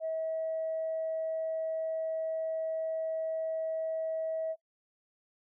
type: tone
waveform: sine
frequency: 643 Hz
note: E5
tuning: 43 cents flat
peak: -30 dBFS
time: 0-4.56 s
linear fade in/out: 50 ms
effects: noise-tail reverb RT60 0.1 s tail -20 dB re dry + tanh soft clip ceiling -26 dBFS